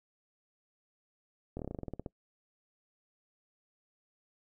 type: slowing click train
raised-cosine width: 2 ms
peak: -25 dBFS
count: 13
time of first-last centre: 1.57-2.062 s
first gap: 23 ms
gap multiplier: 1.1
effects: noise-tail reverb RT60 0.1 s tail -24 dB re dry